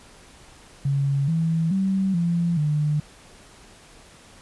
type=tone with pitch steps; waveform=sine; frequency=139.1 / 163.2 / 192.1 / 170.7 / 150 Hz; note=C#3 / E3 / G3 / F3 / D3; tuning=+6 / -17 / -35 / -39 / +37 cents; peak=-19 dBFS; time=0.85-3 s; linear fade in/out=5 ms; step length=430 ms; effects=pink hiss -49 dBFS RMS until 4.41 s + resampled to 24000 Hz